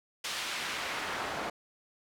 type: noise with band-pass filter sweep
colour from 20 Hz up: pink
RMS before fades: -36 dBFS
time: 0.24-1.5 s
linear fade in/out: 5 ms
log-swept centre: 3700 to 870 Hz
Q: 0.73
effects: none